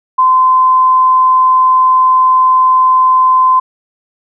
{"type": "tone", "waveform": "sine", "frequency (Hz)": 1030, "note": "C6", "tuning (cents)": -28, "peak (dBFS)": -5, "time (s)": [0.18, 3.6], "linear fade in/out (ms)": 10, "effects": []}